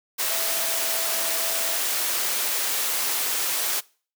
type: tone in noise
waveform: sine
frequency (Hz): 660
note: E5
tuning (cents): +2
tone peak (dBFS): -34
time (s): 0.29-1.77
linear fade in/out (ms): 20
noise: white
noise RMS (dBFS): -25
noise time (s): 0.18-3.81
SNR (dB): -12
effects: noise-tail reverb RT60 0.4 s tail -23 dB re dry + high-pass 400 Hz 12 dB/octave